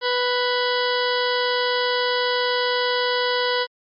harmonic tone with a mistuned harmonic, 493.9 Hz, B4, in tune, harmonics 1 / 2 / 3 / 4 / 6 / 7 / 8 / 9 / 10, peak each -23 / -26 / -28 / -29 / -31 / -31 / -32 / -33 / -33 dBFS, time 0.01-3.67 s, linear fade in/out 50 ms, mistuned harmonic 7, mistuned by -62 cents, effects Opus 48 kbps

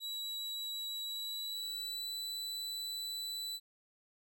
40% pulse tone with pitch glide, 3902 to 3977 Hz, B7 to B7, -22 to +11 cents, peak -37 dBFS, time 0-3.6 s, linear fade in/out 50 ms, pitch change +33 cents, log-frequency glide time 1.07-2.14 s, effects none

